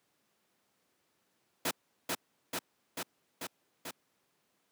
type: noise with echo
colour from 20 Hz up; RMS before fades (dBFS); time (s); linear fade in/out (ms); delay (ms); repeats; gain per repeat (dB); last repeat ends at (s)
pink; -31; 1.65-1.71; 5; 440; 5; -2; 3.91
effects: pink hiss -75 dBFS RMS until 4.71 s + high-pass 200 Hz 12 dB/octave